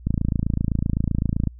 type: click train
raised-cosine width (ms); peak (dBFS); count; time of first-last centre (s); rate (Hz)
5; -9; 40; 0.07-1.473; 27.8
effects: added 60 Hz sine -40 dBFS peak until 1.59 s